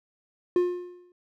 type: tone with exponential decay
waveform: triangle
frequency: 356.1 Hz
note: F4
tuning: 34 cents sharp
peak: -15 dBFS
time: 0.56-1.12 s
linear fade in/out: 2 ms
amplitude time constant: 120 ms
effects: none